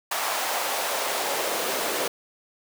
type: noise with high-pass filter sweep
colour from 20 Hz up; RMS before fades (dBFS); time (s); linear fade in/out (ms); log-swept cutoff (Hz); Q
pink; -27; 0.11-2.08; 5; 810 to 440; 1.8
effects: none